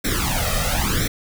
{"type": "noise with flanger", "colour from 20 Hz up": "pink", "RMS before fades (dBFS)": -21, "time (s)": [0.04, 1.08], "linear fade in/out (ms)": 10, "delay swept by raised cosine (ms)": [0.52, 1.62], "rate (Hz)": 0.98, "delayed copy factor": 0.95, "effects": []}